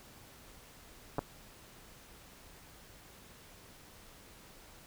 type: clicks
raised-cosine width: 1 ms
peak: -19 dBFS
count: 2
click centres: 1.184 / 1.191 s
effects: pink hiss -56 dBFS RMS until 4.86 s